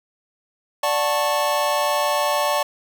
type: chord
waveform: square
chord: D major seventh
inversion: none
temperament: just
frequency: 587.3 / 734.2 / 881 / 1101.2 Hz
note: D5 / F#5 / A5 / C#6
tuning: 0 / -14 / +2 / -12 cents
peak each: -23 / -28 / -25 / -25 dBFS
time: 0.83-2.63 s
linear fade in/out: 5 ms
effects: none